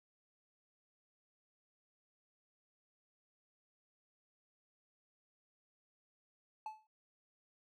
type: tone with exponential decay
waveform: triangle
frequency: 867 Hz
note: A5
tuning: 26 cents flat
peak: -36 dBFS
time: 6.66-6.87 s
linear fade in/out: 2 ms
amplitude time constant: 44 ms
effects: none